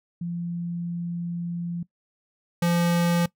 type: tone pair in turn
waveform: sine / square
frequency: 172.1 / 172.1 Hz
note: F3 / F3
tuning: -25 / -25 cents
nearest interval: unison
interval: 0 cents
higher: neither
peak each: -27 / -20 dBFS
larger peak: second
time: 0.21-1.83 / 2.62-3.26 s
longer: first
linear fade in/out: 5 ms
effects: noise-tail reverb RT60 0.1 s tail -20 dB re dry